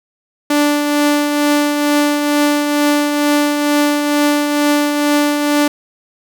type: tone with tremolo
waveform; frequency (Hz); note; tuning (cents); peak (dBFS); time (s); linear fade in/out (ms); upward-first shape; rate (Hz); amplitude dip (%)
sawtooth; 293; D4; -4; -6; 0.5-5.68; 5; triangle; 2.2; 45
effects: none